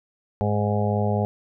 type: harmonic tone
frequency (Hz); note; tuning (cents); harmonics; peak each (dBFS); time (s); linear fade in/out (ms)
103.83; G#2; 0; 1 / 2 / 4 / 5 / 6 / 7 / 8; -23 / -26 / -29 / -30 / -31 / -31 / -32; 0.41-1.25; 0
effects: none